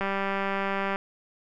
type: click train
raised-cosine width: 0.5 ms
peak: -14 dBFS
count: 187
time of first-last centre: 0.01-0.959 s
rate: 196 Hz
effects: none